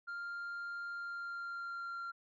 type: tone with pitch glide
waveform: sine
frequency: 1396.9 to 1380.9 Hz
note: F6 to F6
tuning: 0 to -20 cents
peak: -37 dBFS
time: 0.07-2.12 s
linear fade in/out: 20 ms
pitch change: -20 cents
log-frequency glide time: 0.9-2 s
effects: tanh soft clip ceiling -39 dBFS